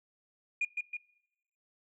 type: tone with echo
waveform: sine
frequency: 2435 Hz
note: D#7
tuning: 38 cents flat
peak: -26 dBFS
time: 0.61-0.65 s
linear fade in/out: 5 ms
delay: 160 ms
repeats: 2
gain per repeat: -4 dB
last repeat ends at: 0.97 s
effects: noise-tail reverb RT60 0.9 s tail -23 dB re dry + tanh soft clip ceiling -24 dBFS